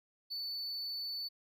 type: tone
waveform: triangle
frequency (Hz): 4487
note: C#8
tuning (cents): +20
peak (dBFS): -36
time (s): 0.3-1.29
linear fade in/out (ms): 20
effects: none